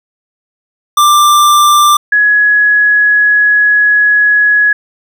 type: tone pair in turn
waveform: square / sine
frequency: 1183 / 1680.3 Hz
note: D6 / G#6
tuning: +12 / +20 cents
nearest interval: tritone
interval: 608 cents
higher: second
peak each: -5 dBFS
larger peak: neither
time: 0.97-1.97 / 2.12-4.73 s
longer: second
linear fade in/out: 5 ms
effects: none